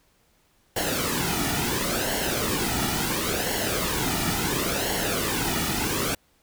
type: noise with flanger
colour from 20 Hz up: pink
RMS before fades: -26 dBFS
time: 0.76-6.15 s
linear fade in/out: 5 ms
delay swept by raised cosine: 0.81 to 1.91 ms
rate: 0.72 Hz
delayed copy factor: -0.65
effects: pink hiss -64 dBFS RMS until 6.42 s